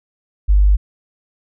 sine tone, 49.9 Hz, G1, 32 cents sharp, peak -8 dBFS, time 0.48-0.77 s, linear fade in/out 20 ms, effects none

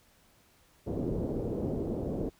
white low-pass noise, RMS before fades -33 dBFS, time 0.86-2.3 s, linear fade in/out 20 ms, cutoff 460 Hz, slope 24 dB/octave, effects pink hiss -64 dBFS RMS until 2.39 s

